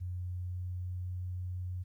sine tone with pitch glide, 90 to 90.63 Hz, F#2 to F#2, -47 to -35 cents, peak -35 dBFS, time 0-1.84 s, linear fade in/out 20 ms, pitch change +12 cents, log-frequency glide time 0.16-1.19 s, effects 12-bit

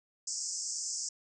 white band-pass noise, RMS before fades -37 dBFS, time 0.27-1.09 s, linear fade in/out 5 ms, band 5000 to 8000 Hz, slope 96 dB/octave, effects none

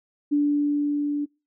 sine tone with level ramp, 291.2 Hz, D4, 15 cents flat, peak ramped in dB -17 to -23 dBFS, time 0.31-1.26 s, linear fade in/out 20 ms, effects noise-tail reverb RT60 0.3 s tail -26 dB re dry

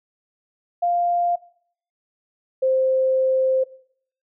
sine tone pair in turn, 698.5 / 523.3 Hz, F5 / C5, 0 / 0 cents, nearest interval perfect fourth, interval 500 cents, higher first, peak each -17 / -16 dBFS, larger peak second, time 0.82-1.36 / 2.62-3.64 s, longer second, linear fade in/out 10 ms, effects noise-tail reverb RT60 0.6 s tail -20 dB re dry

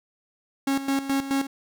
45% pulse tone with tremolo, 273.5 Hz, C#4, 23 cents flat, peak -21 dBFS, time 0.67-1.47 s, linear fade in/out 5 ms, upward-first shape square, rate 4.7 Hz, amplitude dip 70%, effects none

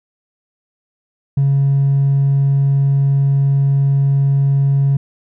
sine tone with hard clipping, 138.59 Hz, C#3, in tune, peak -11 dBFS, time 1.37-4.97 s, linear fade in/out 5 ms, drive 1 dB, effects none

